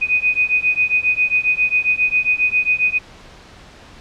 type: beating tone pair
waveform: sine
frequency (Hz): 2489 / 2496.4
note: D#7 / D#7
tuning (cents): 0 / +5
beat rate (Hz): 7.4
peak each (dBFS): -17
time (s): 0.01-2.99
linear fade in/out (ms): 20
effects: pink hiss -42 dBFS RMS until 4 s + low-pass 5000 Hz 12 dB/octave